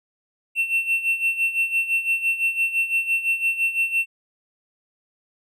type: tone with tremolo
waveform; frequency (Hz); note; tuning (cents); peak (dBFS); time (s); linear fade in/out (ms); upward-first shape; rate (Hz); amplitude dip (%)
triangle; 2700; E7; +41; -15; 0.55-4.06; 50; sine; 5.9; 75
effects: resampled to 32000 Hz